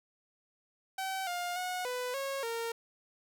sawtooth tone with pitch steps, 766 / 707 / 729 / 498.1 / 547 / 461.1 Hz, G5 / F5 / F#5 / B4 / C#5 / A#4, -40 / +21 / -26 / +15 / -23 / -19 cents, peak -30 dBFS, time 0.98-2.72 s, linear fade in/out 5 ms, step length 290 ms, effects none

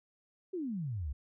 sine exponential sweep, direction down, 392 to 62.7 Hz, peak -34 dBFS, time 0.53-1.13 s, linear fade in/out 10 ms, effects none

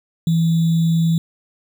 sine tone with sample-and-hold, 164.81 Hz, E3, in tune, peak -13 dBFS, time 0.27-1.18 s, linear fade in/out 2 ms, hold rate 3675 Hz, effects none

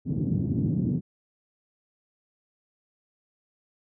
pink band-pass noise, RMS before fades -26 dBFS, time 0.05-1.01 s, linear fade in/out 50 ms, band 110 to 270 Hz, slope 24 dB/octave, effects none

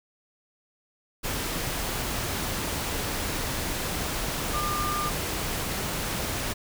sine tone in noise, 1200 Hz, D6, 37 cents sharp, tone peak -28 dBFS, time 4.53-5.1 s, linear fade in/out 20 ms, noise pink, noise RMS -30 dBFS, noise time 1.23-6.54 s, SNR -1 dB, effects none

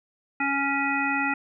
harmonic tone, 278.1 Hz, C#4, 6 cents sharp, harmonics 1 / 3 / 5 / 7 / 9, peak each -29 / -29 / -29 / -29 / -29 dBFS, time 0.4-1.34 s, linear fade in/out 5 ms, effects none

